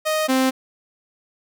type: tone pair in turn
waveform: sawtooth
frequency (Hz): 622.3 / 261.6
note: D#5 / C4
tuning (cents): 0 / 0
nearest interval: octave + minor third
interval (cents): 1500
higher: first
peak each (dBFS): -15 / -12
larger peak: second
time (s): 0.05-0.28 / 0.28-0.51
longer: neither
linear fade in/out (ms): 20
effects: none